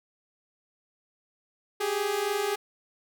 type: tone pair together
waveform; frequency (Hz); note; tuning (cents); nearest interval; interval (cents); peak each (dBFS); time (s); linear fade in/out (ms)
sawtooth; 392 / 415.3; G4 / G#4; 0 / 0; minor second; 100; -27 / -24; 1.8-2.56; 10
effects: none